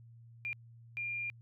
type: tone bursts at uneven times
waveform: sine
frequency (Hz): 2400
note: D7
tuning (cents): +37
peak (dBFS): -35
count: 2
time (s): 0.45-0.53 / 0.97-1.3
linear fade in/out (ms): 0
effects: added 116 Hz sine -53 dBFS peak until 1.41 s